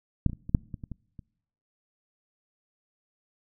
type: clicks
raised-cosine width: 5 ms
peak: -9 / -21 / -26 / -24 / -6 / -23 / -26 / -24 / -30 dBFS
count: 9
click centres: 0.263 / 0.297 / 0.332 / 0.494 / 0.548 / 0.742 / 0.838 / 0.917 / 1.192 s
effects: noise-tail reverb RT60 0.8 s tail -26 dB re dry